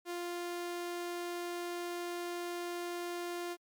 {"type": "tone", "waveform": "sawtooth", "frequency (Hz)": 349.2, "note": "F4", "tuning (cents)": 0, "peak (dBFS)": -33, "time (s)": [0.05, 3.57], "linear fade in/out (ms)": 50, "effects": ["MP3 96 kbps"]}